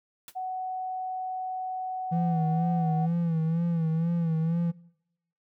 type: noise with exponential decay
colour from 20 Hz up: white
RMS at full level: -39 dBFS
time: 0.28-0.35 s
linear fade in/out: 1 ms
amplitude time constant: 15 ms
type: tone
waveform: sine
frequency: 745 Hz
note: F#5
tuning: 12 cents sharp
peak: -30 dBFS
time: 0.35-3.07 s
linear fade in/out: 20 ms
type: tone with vibrato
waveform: triangle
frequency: 165.4 Hz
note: E3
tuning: 6 cents sharp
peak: -22 dBFS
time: 2.11-4.72 s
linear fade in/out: 20 ms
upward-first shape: sine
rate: 2.1 Hz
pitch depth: 62 cents each way
effects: noise-tail reverb RT60 0.8 s tail -22 dB re dry